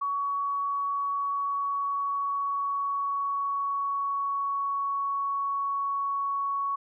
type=tone with pitch glide; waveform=sine; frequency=1124 to 1114.9 Hz; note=C#6 to C#6; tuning=+24 to +10 cents; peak=-26 dBFS; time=0.01-6.76 s; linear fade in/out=10 ms; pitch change=-14 cents; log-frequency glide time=1.06-5.05 s; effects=none